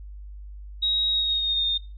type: tone with pitch glide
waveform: sine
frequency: 3798 to 3658 Hz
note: A#7 to A#7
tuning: +32 to -33 cents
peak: -21 dBFS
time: 0.82-1.78 s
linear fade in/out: 10 ms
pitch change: -65 cents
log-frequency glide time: 1.09-1.66 s
effects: noise-tail reverb RT60 0.3 s tail -17 dB re dry + added 50 Hz sine -37 dBFS peak until 1.97 s